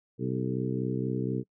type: harmonic tone with a mistuned harmonic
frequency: 64.1 Hz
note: C2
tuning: 35 cents flat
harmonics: 2 / 3 / 4 / 5 / 6 / 7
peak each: -32 / -34 / -35 / -36 / -37 / -37 dBFS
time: 0.18-1.44 s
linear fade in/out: 50 ms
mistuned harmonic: 7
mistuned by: -29 cents
effects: noise-tail reverb RT60 0.1 s tail -25 dB re dry